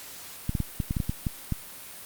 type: clicks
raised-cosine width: 5 ms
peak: -14 dBFS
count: 10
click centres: 0.494 / 0.552 / 0.603 / 0.802 / 0.909 / 0.968 / 1.002 / 1.095 / 1.268 / 1.523 s
effects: white hiss -43 dBFS RMS until 2.05 s + Opus 48 kbps